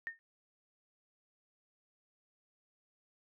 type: tone with exponential decay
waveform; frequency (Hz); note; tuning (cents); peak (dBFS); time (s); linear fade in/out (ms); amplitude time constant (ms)
sine; 1830; A#6; -32; -33; 0.07-0.19; 0; 26
effects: none